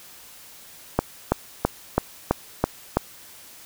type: click train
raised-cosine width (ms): 1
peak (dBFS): -3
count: 7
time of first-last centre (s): 0.99-2.97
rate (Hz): 3.03
effects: white hiss -46 dBFS RMS until 3.65 s